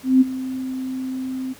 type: tone with ADSR envelope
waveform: sine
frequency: 260 Hz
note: C4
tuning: 11 cents flat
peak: -8 dBFS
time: 0.03-1.54 s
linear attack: 180 ms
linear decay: 24 ms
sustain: -16 dB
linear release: 21 ms
effects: pink hiss -45 dBFS RMS until 1.59 s + high-pass 80 Hz 12 dB/octave